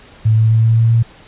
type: tone with pitch steps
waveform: sine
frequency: 110 / 111.02 / 112.05 / 113.09 / 114.14 / 115.2 Hz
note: A2 / A2 / A2 / A2 / A#2 / A#2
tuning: 0 / +16 / +32 / +48 / -36 / -20 cents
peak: -8 dBFS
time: 0.25-1.03 s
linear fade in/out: 10 ms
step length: 130 ms
effects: pink hiss -42 dBFS RMS until 1.27 s + resampled to 8000 Hz